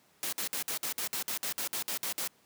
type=noise bursts; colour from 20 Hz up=white; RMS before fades=-34 dBFS; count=14; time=0.23-2.275 s; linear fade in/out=0 ms; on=95 ms; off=55 ms; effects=pink hiss -65 dBFS RMS until 2.45 s + high-pass 150 Hz 12 dB/octave